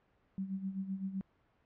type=tone with tremolo; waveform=sine; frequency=192.3 Hz; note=G3; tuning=33 cents flat; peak=-33 dBFS; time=0.38-1.21 s; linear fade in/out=0 ms; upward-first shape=sine; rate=7.8 Hz; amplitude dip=70%; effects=pink hiss -72 dBFS RMS until 1.65 s + low-pass 2000 Hz 12 dB/octave